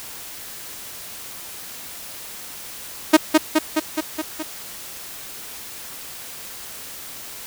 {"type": "tone with echo", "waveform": "sawtooth", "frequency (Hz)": 312.1, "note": "D#4", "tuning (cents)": 5, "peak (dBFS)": -3, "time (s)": [3.13, 3.17], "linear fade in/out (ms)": 10, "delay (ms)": 210, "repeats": 6, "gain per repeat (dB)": -3, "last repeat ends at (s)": 4.43, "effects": ["white hiss -36 dBFS RMS until 7.46 s"]}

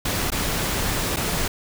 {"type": "noise with dropouts", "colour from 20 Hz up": "pink", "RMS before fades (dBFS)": -24, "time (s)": [0.05, 1.48], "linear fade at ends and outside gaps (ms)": 5, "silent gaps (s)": [[0.304, 0.318], [1.162, 1.168]], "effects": []}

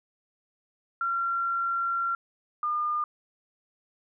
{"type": "tone pair in turn", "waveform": "sine", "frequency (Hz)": [1371, 1209.8], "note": ["F6", "D#6"], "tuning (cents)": [-32, -49], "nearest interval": "major second", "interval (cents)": 217, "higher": "first", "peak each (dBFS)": [-25, -25], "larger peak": "neither", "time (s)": [[1.01, 2.15], [2.63, 3.04]], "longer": "first", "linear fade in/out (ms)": 2, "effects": []}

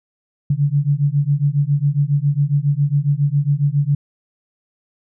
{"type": "beating tone pair", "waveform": "sine", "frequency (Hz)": [140, 147.3], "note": ["C#3", "D3"], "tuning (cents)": [18, 6], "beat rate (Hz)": 7.3, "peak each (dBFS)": -17, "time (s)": [0.5, 3.95], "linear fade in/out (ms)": 5, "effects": []}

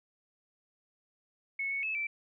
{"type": "tone with pitch steps", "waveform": "sine", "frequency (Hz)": [2199, 2215, 2600, 2331], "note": ["C#7", "C#7", "E7", "D7"], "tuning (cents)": [-14, -2, -24, -14], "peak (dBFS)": -31, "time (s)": [1.59, 2.07], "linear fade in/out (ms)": 5, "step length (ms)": 120, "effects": []}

